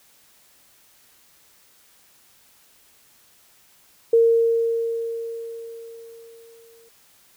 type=tone with exponential decay; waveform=sine; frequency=460 Hz; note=A#4; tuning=23 cents flat; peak=-11 dBFS; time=4.13-6.89 s; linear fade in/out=5 ms; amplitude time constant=600 ms; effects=white hiss -56 dBFS RMS until 7.36 s